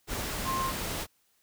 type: tone in noise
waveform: sine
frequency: 1059 Hz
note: C6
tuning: 21 cents sharp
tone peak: -29 dBFS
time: 0.44-0.73 s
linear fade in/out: 50 ms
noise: pink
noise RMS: -34 dBFS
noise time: 0.07-1.07 s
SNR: +2 dB
effects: white hiss -70 dBFS RMS until 1.42 s